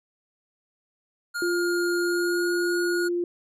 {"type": "tone with pitch glide", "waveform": "square", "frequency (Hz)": [1418, 1440.3], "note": ["F6", "F#6"], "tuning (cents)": [26, -47], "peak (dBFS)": -28, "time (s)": [1.34, 3.09], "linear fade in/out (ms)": 20, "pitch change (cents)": 27, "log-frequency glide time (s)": [1.98, 2.53]}
{"type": "tone", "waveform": "sine", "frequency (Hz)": 349.2, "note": "F4", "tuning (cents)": 0, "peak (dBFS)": -23, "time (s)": [1.42, 3.24], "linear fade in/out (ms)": 2}
{"effects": ["resampled to 32000 Hz"]}